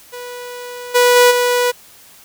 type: tone with level steps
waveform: sawtooth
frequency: 490.3 Hz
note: B4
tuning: 13 cents flat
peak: -24 / -5 / -3 / -9 dBFS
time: 0.12-1.72 s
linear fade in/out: 20 ms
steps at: 0.94 / 1.15 / 1.3 s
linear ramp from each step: 20 ms
effects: white hiss -44 dBFS RMS until 2.24 s